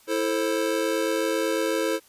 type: chord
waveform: square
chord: A minor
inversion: second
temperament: just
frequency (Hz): 330 / 440 / 528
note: E4 / A4 / C5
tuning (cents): +2 / 0 / +16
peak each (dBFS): -28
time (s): 0.07-2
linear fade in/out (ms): 50
effects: white hiss -56 dBFS RMS until 2.08 s + resampled to 32000 Hz